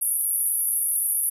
pink band-pass noise, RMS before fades -24 dBFS, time 0.01-1.3 s, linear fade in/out 10 ms, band 10000 to 12000 Hz, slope 96 dB/octave, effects none

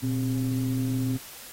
triangle ring-modulated tone, 70.7 Hz, C#2, 35 cents sharp, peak -19 dBFS, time 0.02-1.18 s, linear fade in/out 20 ms, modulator 191 Hz, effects white hiss -44 dBFS RMS until 1.52 s + AAC 48 kbps

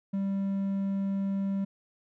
triangle tone, 196 Hz, G3, in tune, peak -25 dBFS, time 0.13-1.65 s, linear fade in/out 10 ms, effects none

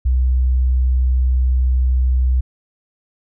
sine tone, 63.4 Hz, B1, 46 cents sharp, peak -12 dBFS, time 0.05-2.41 s, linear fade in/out 10 ms, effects none

